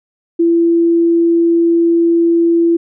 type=tone; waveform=sine; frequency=336.8 Hz; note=E4; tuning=37 cents sharp; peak=-8 dBFS; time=0.39-2.77 s; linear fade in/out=10 ms; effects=none